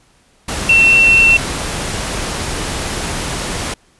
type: tone in noise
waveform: sine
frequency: 2702 Hz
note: E7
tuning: 42 cents sharp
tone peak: -6 dBFS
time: 0.69-1.37 s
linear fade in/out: 5 ms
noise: pink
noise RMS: -21 dBFS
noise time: 0.48-3.74 s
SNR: +12 dB
effects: pink hiss -53 dBFS RMS until 3.99 s + resampled to 24000 Hz